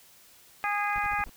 click train, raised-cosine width 0.2 ms, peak -36 dBFS, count 15, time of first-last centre 0.63-1.052 s, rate 33.2 Hz
harmonic tone, 411.1 Hz, G#4, 18 cents flat, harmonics 2 / 3 / 4 / 5 / 6, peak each -30 / -32 / -33 / -34 / -35 dBFS, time 0.64-1.24 s, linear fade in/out 0 ms
brown noise bursts, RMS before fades -41 dBFS, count 5, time 0.95-1.301 s, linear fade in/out 10 ms, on 43 ms, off 34 ms
effects white hiss -56 dBFS RMS until 1.36 s

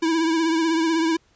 square tone with vibrato, 326 Hz, E4, 19 cents flat, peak -19 dBFS, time 0.02-1.17 s, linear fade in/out 10 ms, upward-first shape triangle, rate 16 Hz, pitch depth 57 cents each way, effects pink hiss -61 dBFS RMS until 1.35 s + resampled to 16000 Hz

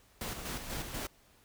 pink noise with tremolo, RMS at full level -38 dBFS, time 0.21-1.07 s, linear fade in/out 2 ms, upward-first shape square, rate 4.1 Hz, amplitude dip 45%, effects pink hiss -64 dBFS RMS until 1.44 s

